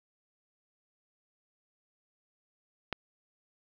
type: click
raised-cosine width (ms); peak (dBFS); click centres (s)
0.3; -15; 2.927
effects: low-pass 5000 Hz 12 dB/octave + 9-bit